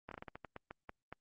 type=slowing click train; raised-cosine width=0.5 ms; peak=-30 dBFS; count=12; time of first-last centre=0.09-1.126 s; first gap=23 ms; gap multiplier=1.26; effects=Opus 24 kbps